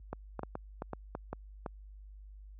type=clicks; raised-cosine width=1 ms; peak=-23 dBFS; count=9; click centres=0.13 / 0.393 / 0.433 / 0.554 / 0.821 / 0.933 / 1.151 / 1.33 / 1.662 s; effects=added 50 Hz sine -43 dBFS peak until 2.59 s + high-pass 60 Hz 12 dB/octave